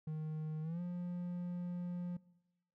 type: tone with pitch glide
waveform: triangle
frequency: 155.56 to 176.64 Hz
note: D#3 to F3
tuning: 0 to +20 cents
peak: -36 dBFS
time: 0.07-2.17 s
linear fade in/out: 5 ms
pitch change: +220 cents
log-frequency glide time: 0.62-0.81 s
effects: noise-tail reverb RT60 0.9 s tail -21 dB re dry